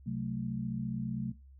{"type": "chord", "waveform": "sine", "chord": "F# diminished", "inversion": "second", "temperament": "equal", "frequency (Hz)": [130.81, 185, 220], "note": ["C3", "F#3", "A3"], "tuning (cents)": [0, 0, 0], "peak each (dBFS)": [-37, -37, -37], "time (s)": [0.06, 1.32], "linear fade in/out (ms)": 10, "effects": ["noise-tail reverb RT60 0.2 s tail -18 dB re dry", "added 67 Hz sine -52 dBFS peak until 1.59 s"]}